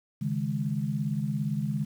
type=chord; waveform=sine; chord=C# suspended second; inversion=none; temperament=equal with one note detuned; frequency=138.11 / 155.56 / 207.7 Hz; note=C#3 / D#3 / G#3; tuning=-6 / 0 / 0 cents; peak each=-31 dBFS; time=0.21-1.85 s; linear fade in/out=10 ms; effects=9-bit